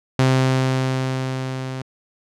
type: tone with level ramp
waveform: sawtooth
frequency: 130.81 Hz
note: C3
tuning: in tune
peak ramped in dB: -9 to -23 dBFS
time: 0.19-1.82 s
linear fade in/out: 2 ms
effects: low-pass 7000 Hz 12 dB/octave